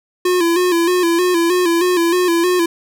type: tone with vibrato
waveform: square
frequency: 349.2 Hz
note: F4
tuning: in tune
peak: -13 dBFS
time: 0.25-2.66 s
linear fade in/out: 5 ms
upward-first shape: square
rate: 3.2 Hz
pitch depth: 61 cents each way
effects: none